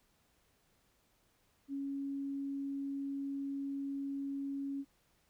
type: tone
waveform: sine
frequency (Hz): 277.2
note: C#4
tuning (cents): 0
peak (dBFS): -36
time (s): 1.68-4.85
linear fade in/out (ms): 50
effects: pink hiss -73 dBFS RMS until 5.29 s